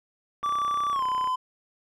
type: tone with pitch glide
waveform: triangle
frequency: 1163 to 1018.3 Hz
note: D6 to C6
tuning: -17 to -47 cents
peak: -22 dBFS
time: 0.43-1.36 s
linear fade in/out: 10 ms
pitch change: -230 cents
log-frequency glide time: 0.91-1.04 s
type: click train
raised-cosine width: 0.5 ms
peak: -25 dBFS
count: 28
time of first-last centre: 0.43-1.274 s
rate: 32 Hz
effects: none